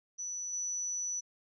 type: tone with level steps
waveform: sine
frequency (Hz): 5940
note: F#8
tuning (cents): +6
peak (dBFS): -36 / -33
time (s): 0.18-1.21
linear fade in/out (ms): 20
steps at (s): 0.53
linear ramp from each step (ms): 2
effects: none